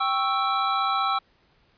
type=chord; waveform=square; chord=C# diminished; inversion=second; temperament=equal; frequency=784 / 1108.7 / 1318.5 Hz; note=G5 / C#6 / E6; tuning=0 / 0 / 0 cents; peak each=-28 / -29 / -25 dBFS; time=0-1.19 s; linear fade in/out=10 ms; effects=pink hiss -63 dBFS RMS until 1.77 s + resampled to 11025 Hz